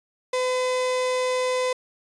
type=tone; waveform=35% pulse; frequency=507 Hz; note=B4; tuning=45 cents sharp; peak=-20 dBFS; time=0.33-1.73 s; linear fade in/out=5 ms; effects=resampled to 22050 Hz

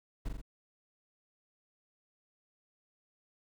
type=noise with echo; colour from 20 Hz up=brown; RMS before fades=-34 dBFS; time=0.25-0.29 s; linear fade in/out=10 ms; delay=42 ms; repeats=3; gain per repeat=-3 dB; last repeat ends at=0.416 s; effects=none

